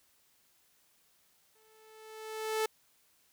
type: tone with exponential growth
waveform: sawtooth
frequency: 437.2 Hz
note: A4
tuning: 11 cents flat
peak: -24 dBFS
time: 1.55-2.66 s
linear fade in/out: 5 ms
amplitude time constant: 240 ms
effects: white hiss -69 dBFS RMS until 3.32 s